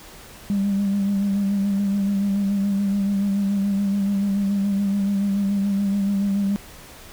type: tone with vibrato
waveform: sine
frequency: 199.1 Hz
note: G3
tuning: 27 cents sharp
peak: -17 dBFS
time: 0.5-6.56 s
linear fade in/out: 0 ms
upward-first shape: sine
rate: 7 Hz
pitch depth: 32 cents each way
effects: tanh soft clip ceiling -15 dBFS + pink hiss -43 dBFS RMS until 7.12 s